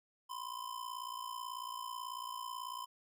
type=ring-modulated tone; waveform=square; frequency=1024 Hz; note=C6; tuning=38 cents flat; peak=-39 dBFS; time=0.29-2.86 s; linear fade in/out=20 ms; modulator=29.1 Hz; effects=none